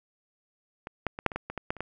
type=clicks; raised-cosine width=0.5 ms; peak=-22 / -12 / -21 / -6 / -23 / -16 / -20 / -18 / -13 / -29 / -17 dBFS; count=11; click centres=0.871 / 1.067 / 1.189 / 1.263 / 1.318 / 1.36 / 1.5 / 1.577 / 1.705 / 1.767 / 1.806 s; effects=none